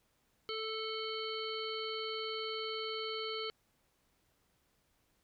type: harmonic tone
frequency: 440 Hz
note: A4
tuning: in tune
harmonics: 1 / 3 / 5 / 7 / 9 / 10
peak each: -40 / -44 / -47 / -43 / -51 / -45 dBFS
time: 0.49-3.5 s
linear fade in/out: 0 ms
effects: pink hiss -75 dBFS RMS until 5.23 s